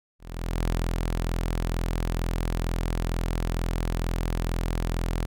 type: tone with ADSR envelope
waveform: sawtooth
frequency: 42.18 Hz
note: E1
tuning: 41 cents sharp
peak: -19 dBFS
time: 0.19-5.26 s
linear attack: 480 ms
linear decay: 240 ms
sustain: -2 dB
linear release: 14 ms
effects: none